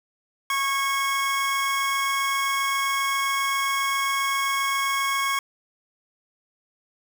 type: tone pair together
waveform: 25% pulse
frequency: 1098.5 / 1634 Hz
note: C#6 / G#6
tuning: -16 / -29 cents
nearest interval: perfect fifth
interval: 687 cents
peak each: -19 / -28 dBFS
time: 0.5-5.39 s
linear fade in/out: 2 ms
effects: none